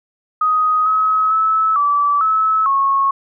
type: tone with pitch steps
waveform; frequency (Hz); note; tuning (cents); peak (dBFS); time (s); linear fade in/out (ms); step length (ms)
sine; 1252 / 1279 / 1302 / 1156 / 1298 / 1096; D#6 / D#6 / E6 / D6 / E6 / C#6; +10 / +47 / -22 / -28 / -27 / -20; -12; 0.41-3.11; 5; 450
effects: none